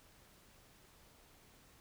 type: silence
effects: pink hiss -64 dBFS RMS until 1.8 s